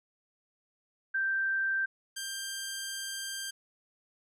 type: tone pair in turn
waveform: sine / 10% pulse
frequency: 1568 / 1584.4 Hz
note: G6 / G6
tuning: 0 / +18 cents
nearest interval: unison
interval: 18 cents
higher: second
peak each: -27 dBFS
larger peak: neither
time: 1.14-1.86 / 2.16-3.51 s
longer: second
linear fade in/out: 10 ms
effects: none